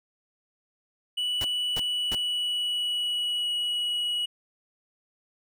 triangle tone with pitch glide, 2954 to 2918 Hz, F#7 to F#7, -3 to -25 cents, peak -24 dBFS, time 1.17-4.26 s, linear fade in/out 10 ms, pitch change -22 cents, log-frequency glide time 1.72-3.96 s
pink noise bursts, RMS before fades -34 dBFS, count 3, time 1.41-2.149 s, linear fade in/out 0 ms, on 33 ms, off 320 ms
effects none

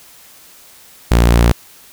sawtooth tone, 58.4 Hz, A#1, 4 cents sharp, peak -4 dBFS, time 1.11-1.52 s, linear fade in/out 5 ms, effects white hiss -43 dBFS RMS until 1.92 s

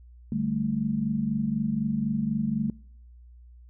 sine chord, D suspended fourth, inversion none, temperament equal, 146.83 / 196 / 220 Hz, D3 / G3 / A3, 0 / 0 / 0 cents, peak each -32 / -30 / -27 dBFS, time 0.32-2.7 s, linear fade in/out 2 ms, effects noise-tail reverb RT60 0.7 s tail -26 dB re dry + added 60 Hz sine -47 dBFS peak until 3.69 s

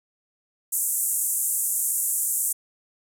pink band-pass noise, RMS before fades -25 dBFS, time 0.72-2.53 s, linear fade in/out 10 ms, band 7500 to 14000 Hz, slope 48 dB/octave, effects none

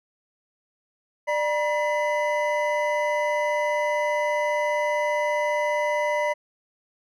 triangle tone cluster, 595 / 960 / 2019 Hz, D5 / B5 / B6, +22 / -49 / +38 cents, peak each -22 / -25 / -27 dBFS, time 1.27-6.34 s, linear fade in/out 20 ms, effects none

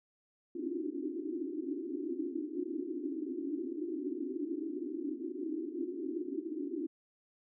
pink band-pass noise, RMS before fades -38 dBFS, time 0.55-6.87 s, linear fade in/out 5 ms, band 270 to 370 Hz, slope 96 dB/octave, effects none

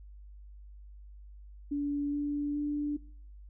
sine tone with pitch steps, 287.5 / 290.3 / 293.2 Hz, D4 / D4 / D4, -37 / -20 / -3 cents, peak -29 dBFS, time 1.71-2.97 s, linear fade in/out 10 ms, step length 420 ms, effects noise-tail reverb RT60 0.6 s tail -23 dB re dry + added 50 Hz sine -47 dBFS peak until 3.49 s

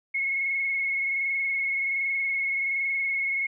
sine tone with frequency modulation, 2179 Hz, C#7, 30 cents flat, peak -24 dBFS, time 0.14-3.47 s, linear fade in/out 10 ms, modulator 21.3 Hz, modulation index 1.6, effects none

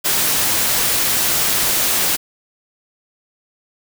white noise, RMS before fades -17 dBFS, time 0.04-2.17 s, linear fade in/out 20 ms, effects none

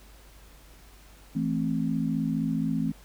sine chord, A minor, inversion second, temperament just, 165 / 220 / 264 Hz, E3 / A3 / C4, +2 / 0 / +16 cents, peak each -29 dBFS, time 1.35-2.92 s, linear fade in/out 10 ms, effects added 50 Hz sine -51 dBFS peak until 3.04 s + pink hiss -55 dBFS RMS until 3.04 s

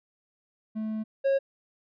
triangle tone pair in turn, 217.6 / 545.5 Hz, A3 / C#5, -19 / -28 cents, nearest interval octave + major third, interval 1591 cents, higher second, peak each -27 / -19 dBFS, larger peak second, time 0.75-1.04 / 1.24-1.39 s, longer first, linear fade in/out 20 ms, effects resampled to 11025 Hz

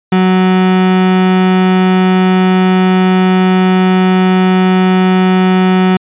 35% pulse tone, 185.6 Hz, F#3, 6 cents sharp, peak -5 dBFS, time 0.12-5.97 s, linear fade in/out 5 ms, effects resampled to 8000 Hz

